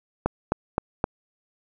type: click train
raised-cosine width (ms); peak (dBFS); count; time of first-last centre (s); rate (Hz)
1; -7; 4; 0.26-1.041; 3.84
effects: none